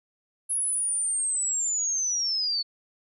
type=linear sweep; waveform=sine; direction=down; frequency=10620 to 4400 Hz; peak=-24 dBFS; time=0.49-2.63 s; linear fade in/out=20 ms; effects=none